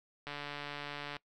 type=click train; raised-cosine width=0.3 ms; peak=-25 dBFS; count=131; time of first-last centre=0.27-1.167 s; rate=145 Hz; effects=noise-tail reverb RT60 0.1 s tail -22 dB re dry